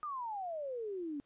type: exponential sweep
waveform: sine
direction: down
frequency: 1244.5 to 277.5 Hz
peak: -37 dBFS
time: 0.03-1.2 s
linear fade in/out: 0 ms
effects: pink hiss -75 dBFS RMS until 1.25 s + resampled to 8000 Hz